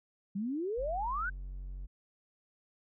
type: exponential sweep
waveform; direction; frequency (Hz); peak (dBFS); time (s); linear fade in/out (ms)
sine; up; 187.6 to 1568; -32; 0.35-1.3; 10
type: tone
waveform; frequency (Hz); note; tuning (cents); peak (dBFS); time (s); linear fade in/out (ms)
triangle; 46.25; F#1; 0; -37; 0.77-1.87; 20
effects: none